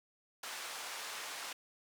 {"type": "band-pass noise", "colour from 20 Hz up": "pink", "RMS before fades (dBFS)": -44, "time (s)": [0.43, 1.53], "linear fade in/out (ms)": 5, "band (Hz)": [860, 9700], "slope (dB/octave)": 12, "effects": []}